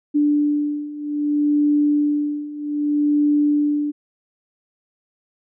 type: beating tone pair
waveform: sine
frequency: 293.7 / 294.33 Hz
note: D4 / D4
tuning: 0 / +4 cents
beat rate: 0.63 Hz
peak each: -21 / -18 dBFS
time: 0.14-3.92 s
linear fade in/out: 20 ms
effects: none